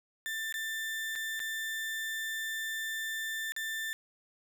35% pulse tone with dropouts, 1780 Hz, A6, 20 cents sharp, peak -32 dBFS, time 0.26-3.93 s, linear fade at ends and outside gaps 0 ms, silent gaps 0.525-0.541 / 1.154-1.159 / 1.394-1.401 / 3.521-3.564 s, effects none

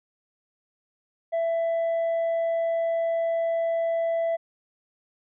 triangle tone with tanh clipping, 665 Hz, E5, 15 cents sharp, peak -23 dBFS, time 1.32-4.37 s, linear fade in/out 20 ms, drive 7 dB, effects none

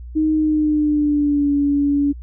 sine tone with pitch glide, 311.1 to 285.3 Hz, D#4 to C#4, 0 to +50 cents, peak -14 dBFS, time 0.15-2.13 s, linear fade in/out 20 ms, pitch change -150 cents, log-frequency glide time 0.33-1.52 s, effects added 60 Hz sine -31 dBFS peak until 2.22 s

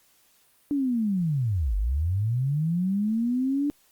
sine linear two-way sweep, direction down then up, 293.9 to 45.85 to 293.9 Hz, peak -22 dBFS, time 0.71-3.7 s, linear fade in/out 0 ms, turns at 1.76 s, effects white hiss -62 dBFS RMS until 3.91 s + Opus 48 kbps

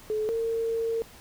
sine tone pair in turn, 430 / 455.6 Hz, A4 / A#4, -40 / -40 cents, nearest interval minor second, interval 100 cents, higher second, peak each -25 dBFS, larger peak neither, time 0.1-0.29 / 0.29-1.02 s, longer second, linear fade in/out 0 ms, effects pink hiss -50 dBFS RMS until 1.2 s

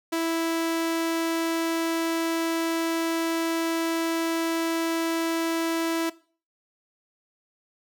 sawtooth tone, 329.6 Hz, E4, in tune, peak -20 dBFS, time 0.12-6.1 s, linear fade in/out 10 ms, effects noise-tail reverb RT60 0.4 s tail -19 dB re dry

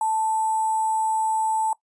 sine tone with sample-and-hold, 880 Hz, A5, in tune, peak -20 dBFS, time 0.01-1.73 s, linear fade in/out 2 ms, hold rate 8820 Hz, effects noise-tail reverb RT60 0.1 s tail -19 dB re dry + resampled to 22050 Hz

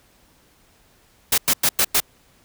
white noise bursts, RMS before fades -17 dBFS, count 5, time 1.32-2.003 s, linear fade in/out 5 ms, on 59 ms, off 97 ms, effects pink hiss -57 dBFS RMS until 2.44 s

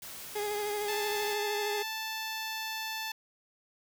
white noise, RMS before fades -44 dBFS, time 0.02-1.34 s, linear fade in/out 5 ms
30% pulse tone with vibrato, 415.3 Hz, G#4, in tune, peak -29 dBFS, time 0.35-1.83 s, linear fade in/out 10 ms, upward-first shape triangle, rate 13 Hz, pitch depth 34 cents each way
10% pulse tone, 880 Hz, A5, in tune, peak -26 dBFS, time 0.88-3.12 s, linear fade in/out 5 ms
effects none

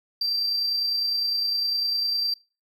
triangle tone with amplitude modulation, 4699 Hz, D8, in tune, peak -19 dBFS, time 0.21-2.34 s, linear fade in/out 5 ms, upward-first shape sine, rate 29.9 Hz, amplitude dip 35%, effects noise-tail reverb RT60 0.3 s tail -24 dB re dry + tanh soft clip ceiling -17 dBFS

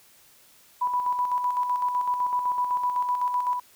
sine tone with tremolo, 987.8 Hz, B5, in tune, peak -21 dBFS, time 0.81-3.6 s, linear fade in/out 10 ms, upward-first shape square, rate 7.9 Hz, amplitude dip 45%, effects white hiss -56 dBFS RMS until 3.75 s

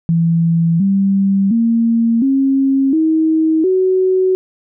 sine tone with pitch steps, 166.5 / 195.73 / 230.1 / 270.5 / 318 / 373.8 Hz, E3 / G3 / A#3 / C#4 / D#4 / F#4, +18 / -2 / -22 / -42 / +38 / +18 cents, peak -10 dBFS, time 0.09-4.35 s, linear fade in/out 0 ms, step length 710 ms, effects none

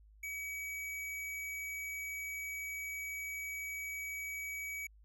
square tone, 2273 Hz, C#7, 43 cents sharp, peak -40 dBFS, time 0.23-4.87 s, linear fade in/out 5 ms, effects added 52 Hz sine -58 dBFS peak until 5.04 s

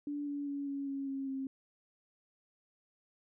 sine tone with pitch steps, 290.1 / 286.3 / 282.5 / 278.8 / 275.1 / 271.5 / 267.9 Hz, D4 / D4 / C#4 / C#4 / C#4 / C#4 / C4, -21 / -44 / +33 / +10 / -13 / -36 / +41 cents, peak -35 dBFS, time 0.07-1.47 s, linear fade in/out 2 ms, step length 200 ms, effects none

